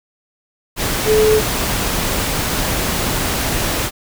sine tone in noise, 431.7 Hz, A4, 33 cents flat, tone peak -10 dBFS, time 1.05-1.42 s, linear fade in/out 50 ms, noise pink, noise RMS -19 dBFS, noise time 0.76-3.91 s, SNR +6 dB, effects none

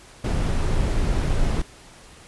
brown noise, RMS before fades -21 dBFS, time 0.24-1.62 s, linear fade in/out 5 ms, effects pink hiss -47 dBFS RMS until 2.27 s + resampled to 24000 Hz

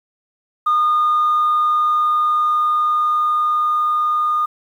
sine tone with level ramp, 1222 Hz, D#6, 32 cents flat, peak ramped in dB -11 to -14 dBFS, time 0.66-4.46 s, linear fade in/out 10 ms, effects tanh soft clip ceiling -10 dBFS + 8-bit

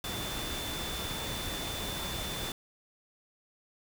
sine tone in noise, 3520 Hz, A7, in tune, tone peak -40 dBFS, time 0.04-2.52 s, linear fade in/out 2 ms, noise pink, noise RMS -37 dBFS, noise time 0.04-2.52 s, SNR -6 dB, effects none

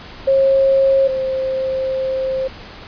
sine tone pair in turn, 540 / 526.8 Hz, C#5 / C5, -45 / +12 cents, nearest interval unison, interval 43 cents, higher first, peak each -10 / -17 dBFS, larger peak first, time 0.27-1.08 / 1.08-2.48 s, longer second, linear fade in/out 10 ms, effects pink hiss -36 dBFS RMS until 2.87 s + resampled to 11025 Hz

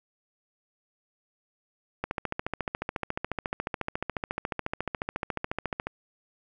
click train, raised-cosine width 0.5 ms, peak -14 dBFS, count 55, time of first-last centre 2.04-5.87 s, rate 14.1 Hz, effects none

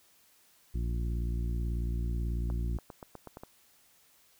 harmonic tone, 58.27 Hz, A#1, in tune, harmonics 1 / 2 / 3 / 4 / 5 / 6, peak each -30 / -38 / -42 / -47 / -49 / -49 dBFS, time 0.74-2.78 s, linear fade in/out 10 ms
clicks, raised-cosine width 1 ms, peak -29 dBFS, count 8, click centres 2.501 / 2.787 / 2.902 / 3.028 / 3.153 / 3.273 / 3.371 / 3.435 s
effects white hiss -64 dBFS RMS until 4.39 s

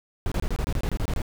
brown noise bursts, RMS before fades -25 dBFS, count 12, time 0.26-1.218 s, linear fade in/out 0 ms, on 56 ms, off 26 ms, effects none

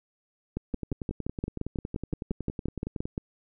two click trains, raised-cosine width 3 ms, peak -20 / -17 dBFS, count 26 / 16, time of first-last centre 0.74-3.055 / 0.57-3.179 s, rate 10.8 / 5.75 Hz, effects none

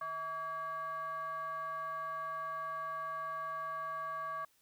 sine tone with frequency modulation, 1140 Hz, C#6, 48 cents sharp, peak -36 dBFS, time 0.01-4.45 s, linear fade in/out 5 ms, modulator 495 Hz, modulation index 0.64, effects tanh soft clip ceiling -32 dBFS + white hiss -71 dBFS RMS until 4.61 s

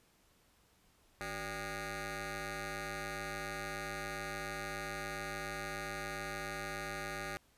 10% pulse ring-modulated tone, 213 Hz, G#3, 44 cents sharp, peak -28 dBFS, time 1.21-7.37 s, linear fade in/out 0 ms, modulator 1010 Hz, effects pink hiss -69 dBFS RMS until 7.57 s + resampled to 32000 Hz

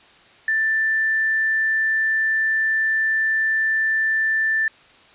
sine tone, 1770 Hz, A6, 10 cents sharp, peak -17 dBFS, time 0.48-4.68 s, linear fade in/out 2 ms, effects white hiss -50 dBFS RMS until 5.14 s + resampled to 8000 Hz

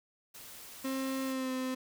white noise, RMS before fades -49 dBFS, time 0.34-1.33 s, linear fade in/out 10 ms
35% pulse tone with pitch glide, 265.9 to 258.2 Hz, C4 to C4, +28 to -23 cents, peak -31 dBFS, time 0.84-1.75 s, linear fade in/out 10 ms, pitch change -51 cents, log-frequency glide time 1.24-1.51 s
effects none

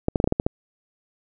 clicks, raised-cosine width 2 ms, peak -6 dBFS, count 8, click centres 0.084 / 0.158 / 0.201 / 0.242 / 0.275 / 0.324 / 0.399 / 0.465 s, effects none

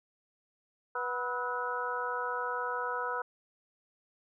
harmonic tone with a mistuned harmonic, 245.7 Hz, B3, 9 cents flat, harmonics 2 / 3 / 4 / 5 / 6, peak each -38 / -43 / -36 / -37 / -38 dBFS, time 0.95-3.22 s, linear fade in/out 5 ms, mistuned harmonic 5, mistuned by +77 cents, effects none

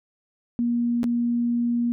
sine tone with dropouts, 237.9 Hz, A#3, 35 cents sharp, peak -20 dBFS, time 0.59-1.92 s, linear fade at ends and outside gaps 0 ms, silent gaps 1.032-1.041 s, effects none

